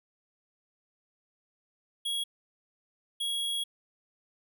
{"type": "tone bursts at uneven times", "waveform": "square", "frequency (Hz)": 3316, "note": "G#7", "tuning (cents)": -3, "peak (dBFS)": -30, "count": 2, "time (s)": [[2.05, 2.24], [3.2, 3.64]], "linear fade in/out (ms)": 10, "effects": []}